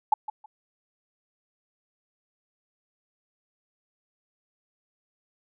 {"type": "tone with echo", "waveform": "sine", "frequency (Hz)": 855, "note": "A5", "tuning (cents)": -50, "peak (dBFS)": -15, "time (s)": [0.12, 0.14], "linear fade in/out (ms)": 5, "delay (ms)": 160, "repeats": 2, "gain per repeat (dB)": -14, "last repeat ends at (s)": 0.46, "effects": []}